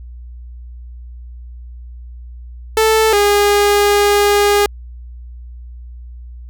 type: tone pair in turn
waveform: sawtooth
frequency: 440 / 409.3 Hz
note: A4 / G#4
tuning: 0 / -25 cents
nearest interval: minor second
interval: 125 cents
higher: first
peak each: -6 dBFS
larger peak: neither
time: 2.77-3.13 / 3.13-4.66 s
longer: second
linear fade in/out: 2 ms
effects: added 60 Hz sine -30 dBFS peak until 6.49 s